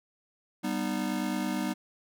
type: chord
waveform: square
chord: G augmented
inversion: none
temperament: just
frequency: 196 / 245 / 306.2 Hz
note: G3 / B3 / D#4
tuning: 0 / -14 / -28 cents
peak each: -34 dBFS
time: 0.63-1.74 s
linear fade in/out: 20 ms
effects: none